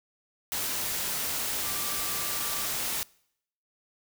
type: tone in noise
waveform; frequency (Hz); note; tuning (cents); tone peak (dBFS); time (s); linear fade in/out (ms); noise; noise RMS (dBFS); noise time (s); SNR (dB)
sine; 1174.7; D6; 0; -42; 1.63-2.66; 0; white; -31; 0.52-3.03; -14
effects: noise-tail reverb RT60 0.7 s tail -24 dB re dry